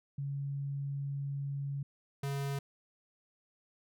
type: tone pair in turn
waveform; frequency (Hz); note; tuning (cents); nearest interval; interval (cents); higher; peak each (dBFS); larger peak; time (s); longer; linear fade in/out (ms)
sine / square; 140 / 139.39; C#3 / C#3; +18 / +10; unison; 8; first; -34 / -34; neither; 0.18-1.83 / 2.23-2.59; first; 5
effects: none

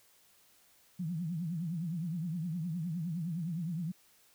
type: tone with vibrato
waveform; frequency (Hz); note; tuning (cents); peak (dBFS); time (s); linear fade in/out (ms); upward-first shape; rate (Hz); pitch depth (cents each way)
sine; 168; E3; +33; -33; 0.99-3.92; 10; triangle; 9.7; 190
effects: white hiss -65 dBFS RMS until 4.34 s

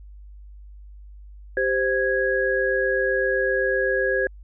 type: tone cluster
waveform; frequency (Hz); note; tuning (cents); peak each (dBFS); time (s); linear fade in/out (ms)
sine; 392.2 / 520 / 1657; G4 / C5 / G#6; +1 / -11 / -4; -25 / -23 / -23; 1.57-4.27; 2
effects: added 50 Hz sine -40 dBFS peak until 4.43 s

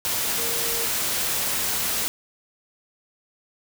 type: tone in noise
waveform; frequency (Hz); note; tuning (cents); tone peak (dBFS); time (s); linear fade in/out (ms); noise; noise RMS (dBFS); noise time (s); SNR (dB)
sine; 466.2; A#4; 0; -34; 0.38-0.86; 0; white; -25; 0.05-2.08; -12
effects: none

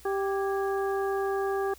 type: harmonic tone with a mistuned harmonic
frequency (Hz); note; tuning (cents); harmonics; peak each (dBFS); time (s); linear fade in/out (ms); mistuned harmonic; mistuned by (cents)
392; G4; 0; 1 / 2 / 3 / 4; -27 / -33 / -37 / -39; 0.05-1.74; 5; 4; +84
effects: added 60 Hz sine -54 dBFS peak until 1.78 s + white hiss -54 dBFS RMS until 1.78 s

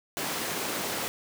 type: high-pass noise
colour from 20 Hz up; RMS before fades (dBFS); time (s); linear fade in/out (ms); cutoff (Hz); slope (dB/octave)
pink; -32; 0.17-1.08; 0; 240; 12
effects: none

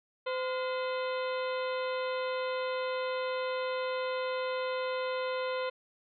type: harmonic tone with a mistuned harmonic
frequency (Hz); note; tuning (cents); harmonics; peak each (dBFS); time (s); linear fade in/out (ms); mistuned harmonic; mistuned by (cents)
513; C5; -34; 1 / 2 / 3 / 4 / 5 / 6 / 7 / 8; -32 / -38 / -42 / -44 / -46 / -48 / -49 / -50; 0.26-5.7; 10; 3; -130
effects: none

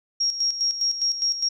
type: tone with tremolo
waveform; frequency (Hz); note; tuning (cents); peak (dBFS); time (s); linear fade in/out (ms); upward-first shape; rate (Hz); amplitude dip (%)
sine; 5588; F8; 0; -19; 0.2-1.49; 10; square; 4.9; 65
effects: none

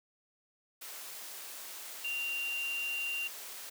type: tone in noise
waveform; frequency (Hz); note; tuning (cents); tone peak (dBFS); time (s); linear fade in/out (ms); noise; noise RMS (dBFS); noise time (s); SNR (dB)
sine; 2774; F7; -12; -33; 2.04-3.28; 10; white; -45; 0.81-3.7; +9
effects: high-pass 400 Hz 12 dB/octave

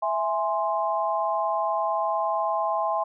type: chord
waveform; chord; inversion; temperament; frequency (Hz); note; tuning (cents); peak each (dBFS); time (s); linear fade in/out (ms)
sine; E augmented; none; equal; 659.3 / 830.6 / 1046.5; E5 / G#5 / B#5; 0 / 0 / 0; -27; 0.02-3.04; 10
effects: none

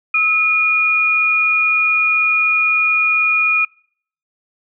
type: tone pair together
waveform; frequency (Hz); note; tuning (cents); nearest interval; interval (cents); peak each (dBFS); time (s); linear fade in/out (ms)
sine; 1293.1 / 2441; E6 / D#7; -34 / -34; major seventh; 1100; -21 / -12; 0.14-3.65; 5
effects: noise-tail reverb RT60 0.6 s tail -26 dB re dry

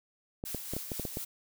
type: clicks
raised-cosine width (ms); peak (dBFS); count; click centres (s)
2; -22; 8; 0.439 / 0.547 / 0.736 / 0.766 / 0.918 / 0.997 / 1.052 / 1.171
type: noise with tremolo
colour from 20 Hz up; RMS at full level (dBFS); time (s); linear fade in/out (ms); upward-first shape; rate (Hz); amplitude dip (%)
blue; -39; 0.45-1.25; 10; sine; 4.2; 35
effects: none

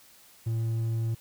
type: tone with hard clipping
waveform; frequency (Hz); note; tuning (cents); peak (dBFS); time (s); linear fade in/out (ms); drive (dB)
sine; 113.5; A#2; -46; -27; 0.46-1.15; 10; 3
effects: white hiss -56 dBFS RMS until 1.2 s

